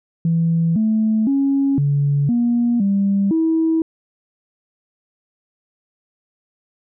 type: tone with pitch steps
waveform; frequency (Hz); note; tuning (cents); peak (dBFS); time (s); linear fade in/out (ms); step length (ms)
sine; 165.7 / 218.5 / 275.7 / 142.5 / 238.2 / 198.2 / 323.6; E3 / A3 / C#4 / C#3 / A#3 / G3 / E4; +9 / -12 / -9 / +48 / +38 / +19 / -32; -13; 0.25-3.82; 2; 510
effects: tanh soft clip ceiling -9 dBFS